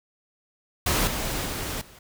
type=noise with level steps; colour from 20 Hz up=pink; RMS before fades=-23 / -29 / -31 / -49 dBFS; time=0.86-1.99 s; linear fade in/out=5 ms; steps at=1.07 / 1.45 / 1.81 s; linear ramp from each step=5 ms; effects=none